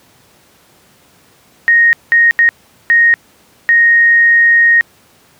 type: tone bursts at uneven times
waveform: sine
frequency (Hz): 1864.7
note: A#6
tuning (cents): 0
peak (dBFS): -5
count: 5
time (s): 1.68-1.93 / 2.12-2.31 / 2.39-2.49 / 2.9-3.14 / 3.69-4.81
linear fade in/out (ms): 0
effects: pink hiss -48 dBFS RMS until 5.39 s + high-pass 100 Hz 12 dB/octave